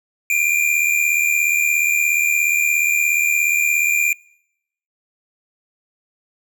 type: tone pair together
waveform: square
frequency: 2356 / 2433 Hz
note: D7 / D#7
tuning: +5 / -39 cents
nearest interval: minor second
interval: 56 cents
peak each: -19 dBFS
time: 0.3-4.13 s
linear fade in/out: 2 ms
effects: noise-tail reverb RT60 0.8 s tail -25 dB re dry